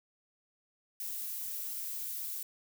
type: noise with amplitude modulation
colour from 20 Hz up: violet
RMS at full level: -37 dBFS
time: 1-2.43 s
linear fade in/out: 2 ms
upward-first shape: sine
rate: 217 Hz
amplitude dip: 40%
effects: none